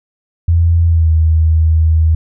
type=tone with pitch glide; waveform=sine; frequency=84.2 to 79.98 Hz; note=E2 to D#2; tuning=+37 to +48 cents; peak=-7 dBFS; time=0.48-2.15 s; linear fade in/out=5 ms; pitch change=-89 cents; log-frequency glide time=0.87-1.1 s; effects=none